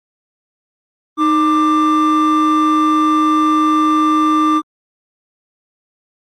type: tone pair together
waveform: triangle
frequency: 310 / 1183.7 Hz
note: D#4 / D6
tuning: -6 / +13 cents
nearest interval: octave + major seventh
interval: 2319 cents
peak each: -10 dBFS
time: 1.17-4.62 s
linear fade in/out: 50 ms
effects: tanh soft clip ceiling -5 dBFS + Opus 32 kbps